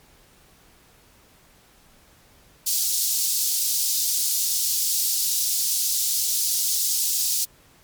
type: high-pass noise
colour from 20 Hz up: pink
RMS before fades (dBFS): -23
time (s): 2.66-7.45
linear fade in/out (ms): 10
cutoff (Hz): 4700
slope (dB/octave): 24
effects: pink hiss -55 dBFS RMS until 7.83 s + MP3 96 kbps